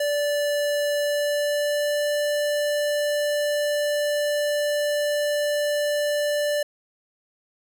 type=tone with pitch glide; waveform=square; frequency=583 to 588.1 Hz; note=D5 to D5; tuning=-13 to +2 cents; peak=-22 dBFS; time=0-6.63 s; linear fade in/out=5 ms; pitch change=+15 cents; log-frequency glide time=0.94-2.13 s; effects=none